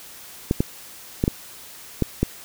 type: clicks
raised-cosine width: 3 ms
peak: -5 dBFS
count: 6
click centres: 0.511 / 0.605 / 1.239 / 1.279 / 2.023 / 2.23 s
effects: white hiss -42 dBFS RMS until 2.44 s